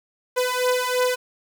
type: beating tone pair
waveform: sawtooth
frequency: 499.4 / 502.4 Hz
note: B4 / B4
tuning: +19 / +30 cents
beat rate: 3 Hz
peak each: -19 / -19 dBFS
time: 0.36-1.16 s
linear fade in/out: 20 ms
effects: none